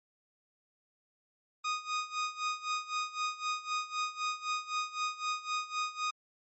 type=tone with tremolo; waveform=sawtooth; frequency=1241 Hz; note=D#6; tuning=5 cents flat; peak=-26 dBFS; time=1.64-6.11 s; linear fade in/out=10 ms; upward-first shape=sine; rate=3.9 Hz; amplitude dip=85%; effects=low-pass 9000 Hz 12 dB/octave + MP3 32 kbps